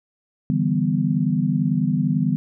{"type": "chord", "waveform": "sine", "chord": "E minor seventh", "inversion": "third", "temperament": "equal", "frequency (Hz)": [146.83, 164.81, 196, 246.9], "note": ["D3", "E3", "G3", "B3"], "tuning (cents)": [0, 0, 0, 0], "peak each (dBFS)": -23, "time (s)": [0.5, 2.36], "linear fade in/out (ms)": 0, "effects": []}